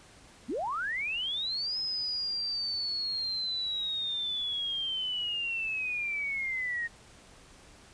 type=linear two-way sweep; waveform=sine; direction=up then down; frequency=192.5 to 5130 to 1851 Hz; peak=-30 dBFS; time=0.48-6.88 s; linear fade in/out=20 ms; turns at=1.78 s; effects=pink hiss -55 dBFS RMS until 7.93 s + resampled to 22050 Hz